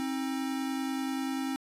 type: tone pair together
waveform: square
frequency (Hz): 266.1 / 316.4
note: C4 / D#4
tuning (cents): +29 / +29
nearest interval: minor third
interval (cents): 300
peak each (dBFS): -32 / -38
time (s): 0-1.56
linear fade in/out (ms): 0
effects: resampled to 32000 Hz